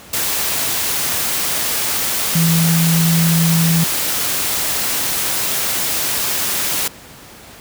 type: tone in noise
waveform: sine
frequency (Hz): 165.5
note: E3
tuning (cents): +7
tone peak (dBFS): -12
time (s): 2.35-3.84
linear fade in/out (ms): 5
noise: white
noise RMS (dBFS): -19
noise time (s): 0.13-6.88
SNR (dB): +4
effects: pink hiss -39 dBFS RMS until 7.6 s + high-pass 60 Hz 12 dB/octave